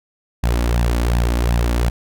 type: tone with flanger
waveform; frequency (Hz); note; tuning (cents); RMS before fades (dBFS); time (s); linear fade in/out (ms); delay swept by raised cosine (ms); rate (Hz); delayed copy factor
sawtooth; 58.9; A#1; +19; -17; 0.43-1.9; 10; 1.1 to 3.6; 2.7; +0.6
effects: none